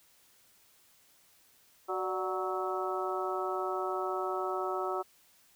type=harmonic tone with a mistuned harmonic; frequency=185.9 Hz; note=F#3; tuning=8 cents sharp; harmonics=2 / 3 / 4 / 5 / 6 / 7; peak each=-35 / -40 / -37 / -42 / -41 / -37 dBFS; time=1.88-5.03 s; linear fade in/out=20 ms; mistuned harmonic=3; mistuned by=+78 cents; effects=white hiss -64 dBFS RMS until 5.55 s